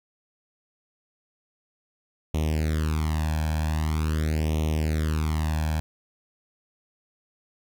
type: tone with flanger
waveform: sawtooth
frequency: 77.78 Hz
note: D#2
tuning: in tune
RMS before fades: -25 dBFS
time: 2.34-5.8 s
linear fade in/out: 0 ms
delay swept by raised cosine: 0.32 to 1.23 ms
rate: 0.44 Hz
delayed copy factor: +0.95
effects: none